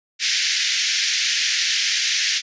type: band-pass noise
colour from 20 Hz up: white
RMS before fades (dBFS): -21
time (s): 0.19-2.42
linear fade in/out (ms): 50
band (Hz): 1700 to 6300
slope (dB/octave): 48
effects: resampled to 16000 Hz